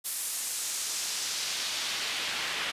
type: noise with band-pass filter sweep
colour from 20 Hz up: pink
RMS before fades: -33 dBFS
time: 0.04-2.72 s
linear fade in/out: 20 ms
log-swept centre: 11000 to 2400 Hz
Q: 1.1
effects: resampled to 32000 Hz